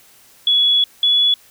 sine tone pair in turn, 3384 / 3404 Hz, G#7 / G#7, +32 / +42 cents, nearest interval unison, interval 10 cents, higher second, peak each -11 dBFS, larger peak neither, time 0.47-0.84 / 1.03-1.34 s, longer first, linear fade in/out 2 ms, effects white hiss -49 dBFS RMS until 1.5 s

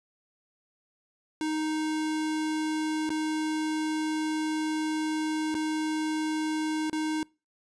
square tone with dropouts, 311.1 Hz, D#4, in tune, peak -28 dBFS, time 1.41-7.23 s, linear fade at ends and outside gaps 1 ms, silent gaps 3.093-3.103 / 5.544-5.55 / 6.898-6.929 s, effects noise-tail reverb RT60 0.3 s tail -25 dB re dry + resampled to 22050 Hz

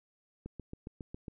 click train, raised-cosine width 3 ms, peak -29 dBFS, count 7, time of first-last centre 0.46-1.282 s, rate 7.3 Hz, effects none

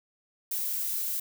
violet noise, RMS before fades -31 dBFS, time 0.51-1.2 s, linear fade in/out 5 ms, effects none

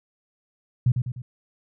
sine tone with echo, 123.47 Hz, B2, in tune, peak -15 dBFS, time 0.86-0.92 s, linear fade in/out 5 ms, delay 100 ms, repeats 3, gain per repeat -6 dB, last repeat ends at 1.22 s, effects none

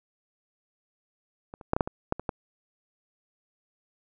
clicks, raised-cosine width 1 ms, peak -26 / -30 / -8 / -11 / -8 / -18 / -10 / -21 / -14 dBFS, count 9, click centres 1.539 / 1.612 / 1.734 / 1.765 / 1.808 / 1.875 / 2.124 / 2.196 / 2.292 s, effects none

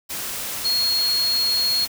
sine tone in noise, 4300 Hz, C8, 47 cents sharp, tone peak -18 dBFS, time 0.64-1.86 s, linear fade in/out 20 ms, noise white, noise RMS -29 dBFS, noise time 0.09-1.88 s, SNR +8 dB, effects none

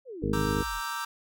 sine exponential sweep, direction down, 554.4 to 32.43 Hz, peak -37 dBFS, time 0.05-0.82 s, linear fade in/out 50 ms
harmonic tone, 51.7 Hz, G#1, 7 cents flat, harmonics 1 / 2 / 3 / 4 / 5 / 6 / 8 / 9, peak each -34 / -34 / -34 / -34 / -34 / -34 / -34 / -34 dBFS, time 0.22-0.63 s, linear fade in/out 10 ms
45% pulse chord, E half-diminished seventh, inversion second, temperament equal, 932.3 / 1174.7 / 1318.5 / 1568 Hz, Bb5 / D6 / E6 / G6, 0 / 0 / 0 / 0 cents, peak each -37 dBFS, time 0.33-1.05 s, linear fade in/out 5 ms
effects none

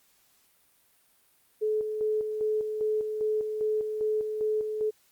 sine tone with tremolo, 430 Hz, A4, 40 cents flat, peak -24 dBFS, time 1.61-4.91 s, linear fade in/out 20 ms, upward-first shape square, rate 2.5 Hz, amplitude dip 45%, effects white hiss -65 dBFS RMS until 5.11 s + Opus 48 kbps

